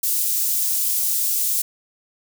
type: high-pass noise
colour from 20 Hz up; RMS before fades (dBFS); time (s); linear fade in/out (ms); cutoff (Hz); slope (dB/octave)
white; -21; 0.03-1.62; 5; 7200; 12
effects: none